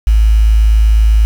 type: tone with quantisation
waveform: sine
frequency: 54 Hz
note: A1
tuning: 32 cents flat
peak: -5 dBFS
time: 0.07-1.25 s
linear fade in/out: 0 ms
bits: 5
effects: none